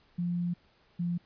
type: tone pair in turn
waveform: sine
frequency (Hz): 174.61 / 173.5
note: F3 / F3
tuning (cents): 0 / -11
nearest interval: unison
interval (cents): 11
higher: first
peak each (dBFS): -28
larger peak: neither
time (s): 0.18-0.54 / 0.99-1.18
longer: first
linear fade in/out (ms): 10
effects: pink hiss -65 dBFS RMS until 1.25 s + resampled to 11025 Hz